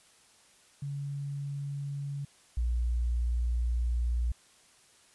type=tone pair in turn; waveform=sine; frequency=141.4 / 59.45 Hz; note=C#3 / A#1; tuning=+35 / +35 cents; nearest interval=octave + minor third; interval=1500 cents; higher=first; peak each=-33 / -26 dBFS; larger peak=second; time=0.82-2.25 / 2.57-4.32 s; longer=second; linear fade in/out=5 ms; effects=white hiss -61 dBFS RMS until 5.14 s + resampled to 24000 Hz